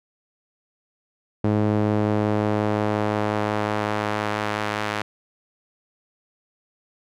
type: tone with band-pass filter sweep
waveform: sawtooth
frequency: 105.6 Hz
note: G#2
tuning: 29 cents sharp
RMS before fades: -23 dBFS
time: 1.44-5.02 s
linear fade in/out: 5 ms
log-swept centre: 310 to 1700 Hz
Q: 0.7
effects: none